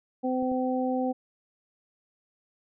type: harmonic tone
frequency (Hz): 256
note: C4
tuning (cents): -38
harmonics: 1 / 2 / 3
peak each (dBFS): -27 / -30 / -32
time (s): 0.23-1.13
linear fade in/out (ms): 20
type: clicks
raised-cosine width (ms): 2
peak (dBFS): -33 / -31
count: 2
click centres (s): 0.425 / 0.517
effects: none